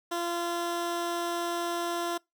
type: tone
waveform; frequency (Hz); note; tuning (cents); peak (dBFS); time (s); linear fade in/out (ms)
15% pulse; 343.8; F4; -27; -23; 0.11-2.18; 10
effects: noise-tail reverb RT60 0.2 s tail -25 dB re dry